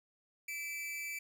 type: tone with amplitude modulation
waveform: 45% pulse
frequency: 2324 Hz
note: D7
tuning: 19 cents flat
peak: -36 dBFS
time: 0.48-1.19 s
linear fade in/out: 5 ms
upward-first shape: sine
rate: 299 Hz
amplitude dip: 55%
effects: none